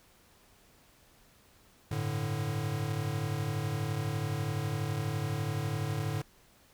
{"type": "chord", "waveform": "square", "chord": "G suspended second", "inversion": "none", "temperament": "equal", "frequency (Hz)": [98, 110, 146.83], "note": ["G2", "A2", "D3"], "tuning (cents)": [0, 0, 0], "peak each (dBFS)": [-40, -35, -35], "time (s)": [1.91, 6.22], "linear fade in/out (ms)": 5, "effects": ["pink hiss -62 dBFS RMS until 6.73 s"]}